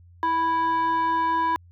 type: tone with frequency modulation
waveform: sine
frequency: 987.8 Hz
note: B5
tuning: in tune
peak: -18 dBFS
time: 0.23-1.56 s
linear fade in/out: 0 ms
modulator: 660 Hz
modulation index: 0.49
effects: tanh soft clip ceiling -18 dBFS + added 87 Hz sine -48 dBFS peak until 1.71 s